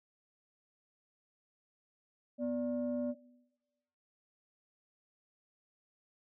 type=tone pair together; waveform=sine; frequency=246.9 / 585.4 Hz; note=B3 / D5; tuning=0 / -6 cents; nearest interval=octave + minor third; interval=1494 cents; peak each=-33 / -35 dBFS; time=2.38-3.15 s; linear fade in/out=50 ms; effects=noise-tail reverb RT60 1.0 s tail -20 dB re dry + tanh soft clip ceiling -27 dBFS